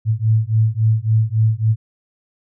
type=beating tone pair; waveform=sine; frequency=108.7 / 112.3 Hz; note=A2 / A2; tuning=-21 / +36 cents; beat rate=3.6 Hz; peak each=-16 dBFS; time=0.05-1.76 s; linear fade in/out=50 ms; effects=none